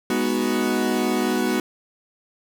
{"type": "chord", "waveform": "40% pulse", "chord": "G# minor seventh", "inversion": "none", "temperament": "equal", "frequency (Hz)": [207.7, 246.9, 311.1, 370], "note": ["G#3", "B3", "D#4", "F#4"], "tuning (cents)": [0, 0, 0, 0], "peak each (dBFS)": [-26, -23, -27, -24], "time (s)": [0.1, 1.6], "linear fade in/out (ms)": 2, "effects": []}